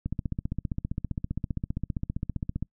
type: click train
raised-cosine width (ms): 5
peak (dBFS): -17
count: 40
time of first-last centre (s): 0.06-2.626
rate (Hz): 15.2
effects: noise-tail reverb RT60 0.1 s tail -26 dB re dry